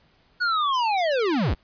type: linear sweep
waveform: square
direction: down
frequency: 1480 to 33.18 Hz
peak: -21 dBFS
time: 0.4-1.55 s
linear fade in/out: 20 ms
effects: pink hiss -61 dBFS RMS until 1.63 s + resampled to 11025 Hz